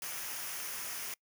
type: noise with comb filter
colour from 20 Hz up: white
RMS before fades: -40 dBFS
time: 0.02-1.14 s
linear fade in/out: 2 ms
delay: 0.25 ms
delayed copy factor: -0.5
effects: noise-tail reverb RT60 0.1 s tail -25 dB re dry